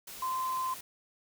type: tone in noise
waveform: sine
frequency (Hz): 1036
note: C6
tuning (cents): -17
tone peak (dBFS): -30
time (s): 0.22-0.74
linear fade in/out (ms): 5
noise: white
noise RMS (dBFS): -45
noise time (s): 0.07-0.81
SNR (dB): +12
effects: none